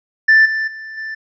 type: tone with level steps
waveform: triangle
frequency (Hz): 1767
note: A6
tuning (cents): +7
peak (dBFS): -4 / -15 / -27 / -22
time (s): 0.28-1.15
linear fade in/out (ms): 10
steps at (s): 0.45 / 0.67 / 0.97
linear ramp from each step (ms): 10
effects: tanh soft clip ceiling -1 dBFS + resampled to 16000 Hz